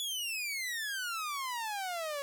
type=exponential sweep; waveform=sawtooth; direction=down; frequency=3460 to 554.4 Hz; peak=-31 dBFS; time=0-2.22 s; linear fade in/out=0 ms; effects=none